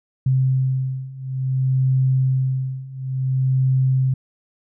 sine beating tone pair, 130.81 / 131.38 Hz, C3 / C3, 0 / +7 cents, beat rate 0.57 Hz, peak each -21 / -19 dBFS, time 0.26-4.14 s, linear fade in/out 5 ms, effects none

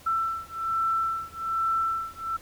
sine beating tone pair, 1334 / 1335.2 Hz, E6 / E6, +20 / +22 cents, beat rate 1.2 Hz, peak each -28 dBFS, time 0.06-2.37 s, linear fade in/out 10 ms, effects added 80 Hz sine -54 dBFS peak until 2.41 s + pink hiss -51 dBFS RMS until 2.41 s

